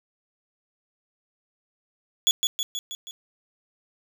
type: tone with echo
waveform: 30% pulse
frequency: 3387 Hz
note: G#7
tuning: 33 cents sharp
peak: -14 dBFS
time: 2.27-2.31 s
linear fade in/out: 0 ms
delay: 160 ms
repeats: 5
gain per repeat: -4 dB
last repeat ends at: 3.11 s
effects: none